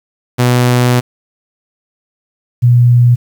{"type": "tone pair in turn", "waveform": ["sawtooth", "sine"], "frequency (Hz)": [123.47, 121.35], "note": ["B2", "B2"], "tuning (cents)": [0, -30], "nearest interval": "unison", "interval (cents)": 30, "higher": "first", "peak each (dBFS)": -4, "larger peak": "neither", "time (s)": [[0.38, 1.01], [2.62, 3.16]], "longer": "first", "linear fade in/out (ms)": 20, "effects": ["7-bit"]}